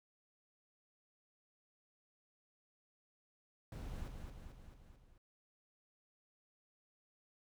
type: noise with echo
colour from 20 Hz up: brown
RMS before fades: -45 dBFS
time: 3.72-4.08 s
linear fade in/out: 2 ms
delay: 220 ms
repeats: 5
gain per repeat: -4 dB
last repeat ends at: 5.18 s
effects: none